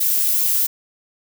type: noise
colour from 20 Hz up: violet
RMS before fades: -18 dBFS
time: 0-0.67 s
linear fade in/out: 10 ms
effects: none